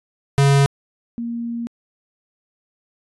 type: tone pair in turn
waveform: square / sine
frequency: 139.5 / 234.3 Hz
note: C#3 / A#3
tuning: +11 / +9 cents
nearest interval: major sixth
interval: 898 cents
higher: second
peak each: -12 / -23 dBFS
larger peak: first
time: 0.38-0.66 / 1.18-1.67 s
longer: second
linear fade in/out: 0 ms
effects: resampled to 24000 Hz